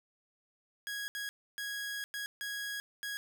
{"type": "tone bursts at uneven times", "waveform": "sawtooth", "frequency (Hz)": 1655, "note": "G#6", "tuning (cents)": -6, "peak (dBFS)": -33, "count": 6, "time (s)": [[0.87, 1.08], [1.15, 1.29], [1.58, 2.04], [2.14, 2.26], [2.41, 2.8], [3.03, 3.17]], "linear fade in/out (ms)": 0, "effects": []}